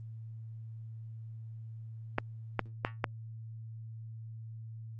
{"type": "clicks", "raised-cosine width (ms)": 0.5, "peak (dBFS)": -13, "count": 4, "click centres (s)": [2.184, 2.593, 2.849, 3.042], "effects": ["added 112 Hz sine -42 dBFS peak until 4.99 s", "Opus 32 kbps"]}